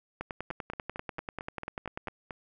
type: two click trains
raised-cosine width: 0.5 ms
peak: -23 / -20 dBFS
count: 9 / 20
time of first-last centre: 0.51-2.308 / 0.21-2.073 s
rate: 4.45 / 10.2 Hz
effects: none